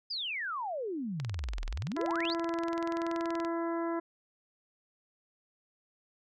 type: exponential two-way sweep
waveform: sine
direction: down then up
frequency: 5080 to 32.96 to 5080 Hz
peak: -33 dBFS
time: 0.1-2.34 s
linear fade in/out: 10 ms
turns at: 1.66 s
type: click train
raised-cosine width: 0.2 ms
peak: -24 dBFS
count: 48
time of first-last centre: 1.2-3.449 s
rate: 20.9 Hz
type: harmonic tone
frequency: 335 Hz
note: E4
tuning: 28 cents sharp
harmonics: 1 / 2 / 3 / 4 / 5 / 6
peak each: -32 / -38 / -39 / -44 / -48 / -53 dBFS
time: 1.96-4 s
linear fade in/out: 10 ms
effects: none